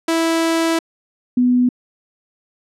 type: tone pair in turn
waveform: sawtooth / sine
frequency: 328.7 / 247.8 Hz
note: E4 / B3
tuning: -5 / +6 cents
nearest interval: perfect fourth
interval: 489 cents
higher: first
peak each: -11 dBFS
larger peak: neither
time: 0.08-0.79 / 1.37-1.69 s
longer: first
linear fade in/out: 5 ms
effects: low-pass 11000 Hz 12 dB/octave